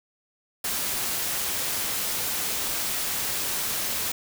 white noise, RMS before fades -28 dBFS, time 0.64-4.12 s, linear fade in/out 5 ms, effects none

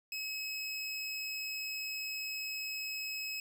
25% pulse tone, 2565 Hz, E7, 48 cents flat, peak -33 dBFS, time 0.12-3.4 s, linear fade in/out 2 ms, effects none

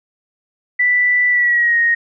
sine tone with pitch glide, 1975.5 to 1868.9 Hz, B6 to A#6, 0 to +4 cents, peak -11 dBFS, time 0.79-1.95 s, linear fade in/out 10 ms, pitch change -96 cents, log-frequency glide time 1.29-1.78 s, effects none

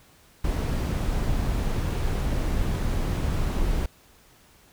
brown noise, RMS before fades -25 dBFS, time 0.44-3.86 s, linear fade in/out 5 ms, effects pink hiss -56 dBFS RMS until 4.72 s

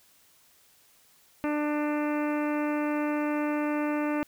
harmonic tone, 297.5 Hz, D4, 22 cents sharp, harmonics 1 / 2 / 3 / 4 / 5 / 6 / 7 / 8 / 9, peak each -27 / -33 / -37 / -39 / -41 / -43 / -44 / -45 / -46 dBFS, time 1.44-4.23 s, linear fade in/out 0 ms, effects white hiss -61 dBFS RMS until 4.27 s

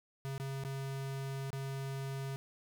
square tone with dropouts, 135.9 Hz, C#3, 34 cents flat, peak -38 dBFS, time 0.25-2.36 s, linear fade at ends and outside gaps 0 ms, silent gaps 0.379-0.399 / 0.637-0.649 / 1.504-1.53 s, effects none

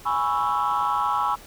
sine chord, C# minor seventh, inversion second, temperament equal, 830.6 / 987.8 / 1108.7 / 1318.5 Hz, G#5 / B5 / C#6 / E6, 0 / 0 / 0 / 0 cents, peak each -25 dBFS, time 0.05-1.36 s, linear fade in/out 20 ms, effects tanh soft clip ceiling -15 dBFS + pink hiss -46 dBFS RMS until 1.46 s

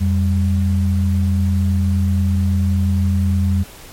sine tone pair together, 87.31 / 196 Hz, F2 / G3, 0 / 0 cents, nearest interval octave + major second, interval 1400 cents, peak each -14 / -19 dBFS, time 0-3.64 s, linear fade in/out 20 ms, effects pink hiss -39 dBFS RMS until 3.92 s + MP3 64 kbps

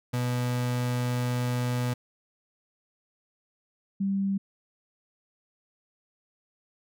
35% pulse / sine tone pair in turn, 123.47 / 196 Hz, B2 / G3, 0 / 0 cents, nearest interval minor sixth, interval 800 cents, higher second, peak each -24 dBFS, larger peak neither, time 0.13-1.94 / 4-4.38 s, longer first, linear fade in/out 10 ms, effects none

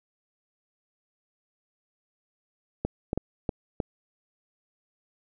clicks, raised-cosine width 2 ms, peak -13 dBFS, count 5, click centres 2.85 / 3.131 / 3.176 / 3.492 / 3.802 s, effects none

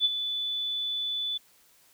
sine tone with ADSR envelope, 3480 Hz, A7, 20 cents flat, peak -18 dBFS, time 0-1.38 s, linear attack 49 ms, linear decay 30 ms, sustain -10 dB, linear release 12 ms, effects white hiss -61 dBFS RMS until 1.93 s

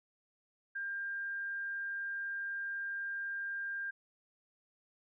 sine tone, 1598 Hz, G6, 33 cents sharp, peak -36 dBFS, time 0.75-3.91 s, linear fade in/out 10 ms, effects none

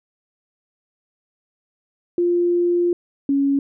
sine tone pair in turn, 349.2 / 278.1 Hz, F4 / C#4, 0 / +6 cents, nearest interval major third, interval 394 cents, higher first, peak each -15 dBFS, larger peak neither, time 2.18-2.93 / 3.29-3.59 s, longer first, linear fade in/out 2 ms, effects none

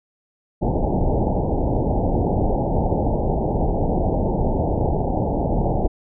pink low-pass noise, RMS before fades -20 dBFS, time 0.61-5.88 s, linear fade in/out 20 ms, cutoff 880 Hz, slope 96 dB/octave, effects none

